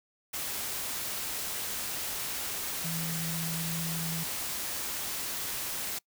sine tone in noise, 164.6 Hz, E3, 2 cents flat, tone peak -34 dBFS, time 2.84-4.24 s, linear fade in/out 10 ms, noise white, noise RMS -35 dBFS, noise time 0.33-5.99 s, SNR -2 dB, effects noise-tail reverb RT60 0.1 s tail -24 dB re dry

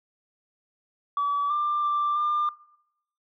sine tone with pitch steps, 1146 / 1188 / 1179 / 1198 Hz, D6 / D6 / D6 / D6, -43 / +20 / +6 / +34 cents, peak -21 dBFS, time 1.17-2.49 s, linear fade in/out 2 ms, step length 330 ms, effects noise-tail reverb RT60 0.8 s tail -22 dB re dry + tanh soft clip ceiling -19 dBFS

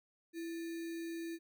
sine tone with sample-and-hold, 332.3 Hz, E4, 14 cents sharp, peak -39 dBFS, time 0.33-1.39 s, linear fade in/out 50 ms, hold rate 2100 Hz, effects none

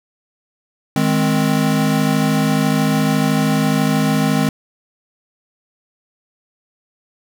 square chord, Ab major, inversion second, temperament equal, 155.56 / 207.7 / 261.6 Hz, Eb3 / Ab3 / C4, 0 / 0 / 0 cents, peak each -19 dBFS, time 0.96-4.49 s, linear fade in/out 2 ms, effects none

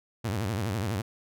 sawtooth tone with vibrato, 104.1 Hz, G#2, 5 cents sharp, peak -24 dBFS, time 0.24-1.02 s, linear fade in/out 10 ms, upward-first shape sine, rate 12 Hz, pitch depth 230 cents each way, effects none

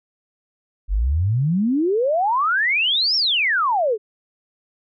sine exponential two-way sweep, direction up then down, 43.65 to 5550 to 401.2 Hz, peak -16 dBFS, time 0.88-3.98 s, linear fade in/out 50 ms, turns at 3.16 s, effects none

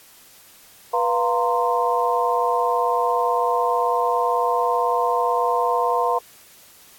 sine tone cluster, 488 / 697 / 926 / 1044 Hz, B4 / F5 / A#5 / C6, -21 / -4 / -12 / -4 cents, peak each -23 dBFS, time 0.93-6.19 s, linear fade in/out 10 ms, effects white hiss -49 dBFS RMS until 6.98 s + AAC 64 kbps

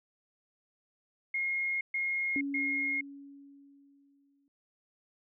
sine tone bursts, 2148 Hz, C7, 45 cents sharp, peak -29 dBFS, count 3, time 1.34-3.01 s, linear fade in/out 5 ms, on 470 ms, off 130 ms
sine tone with exponential decay, 280 Hz, C#4, 18 cents sharp, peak -30 dBFS, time 2.36-4.48 s, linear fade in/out 1 ms, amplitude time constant 460 ms
effects none

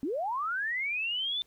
sine linear sweep, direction up, 246.9 to 3582 Hz, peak -29 dBFS, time 0.03-1.42 s, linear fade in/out 0 ms, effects pink hiss -67 dBFS RMS until 1.46 s

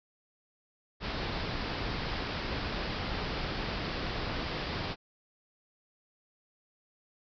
pink low-pass noise, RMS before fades -35 dBFS, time 1-4.96 s, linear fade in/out 50 ms, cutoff 5200 Hz, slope 96 dB/octave, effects none

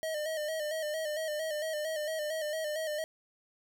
square tone with vibrato, 619 Hz, D#5, 9 cents flat, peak -33 dBFS, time 0.03-3.04 s, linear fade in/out 0 ms, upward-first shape square, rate 4.4 Hz, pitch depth 51 cents each way, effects none

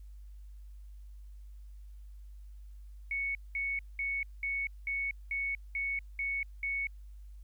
sine tone bursts, 2217 Hz, C#7, in tune, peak -31 dBFS, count 9, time 3.11-6.87 s, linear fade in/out 2 ms, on 240 ms, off 200 ms, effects added 50 Hz sine -46 dBFS peak until 7.43 s + white hiss -75 dBFS RMS until 7.43 s

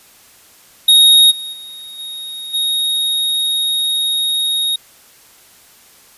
square tone with level steps, 3747 Hz, A#7, 8 cents sharp, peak -6 / -25 / -31 / -26 / -15 dBFS, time 0.88-4.76 s, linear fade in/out 5 ms, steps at 1.3 / 1.52 / 1.98 / 2.53 s, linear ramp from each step 20 ms, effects white hiss -46 dBFS RMS until 6.17 s + resampled to 32000 Hz

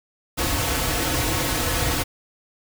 pink noise with comb filter, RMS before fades -23 dBFS, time 0.37-2.04 s, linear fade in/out 20 ms, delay 5 ms, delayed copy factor -1, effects none

